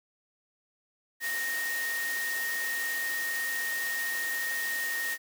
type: tone in noise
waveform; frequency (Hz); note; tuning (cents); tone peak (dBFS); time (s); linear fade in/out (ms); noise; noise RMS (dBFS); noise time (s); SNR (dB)
sine; 1856; A#6; -8; -30; 1.2-5.18; 50; white; -37; 1.2-5.18; +4
effects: high-pass 300 Hz 12 dB/octave